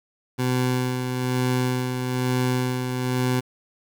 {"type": "tone with tremolo", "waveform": "20% pulse", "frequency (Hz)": 126.6, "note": "B2", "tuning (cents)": 43, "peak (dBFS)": -15, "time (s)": [0.38, 3.41], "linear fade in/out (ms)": 20, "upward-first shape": "sine", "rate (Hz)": 1.1, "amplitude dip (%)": 45, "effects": ["8-bit"]}